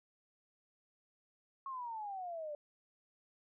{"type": "exponential sweep", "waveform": "sine", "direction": "down", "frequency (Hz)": [1100, 580], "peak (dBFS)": -40, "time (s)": [1.66, 2.55], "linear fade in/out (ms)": 2, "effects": []}